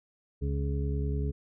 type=harmonic tone; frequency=70.2 Hz; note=C#2; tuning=22 cents sharp; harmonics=1 / 2 / 3 / 4 / 6; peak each=-29 / -33 / -42 / -41 / -39 dBFS; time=0.41-1.32 s; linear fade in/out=20 ms; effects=none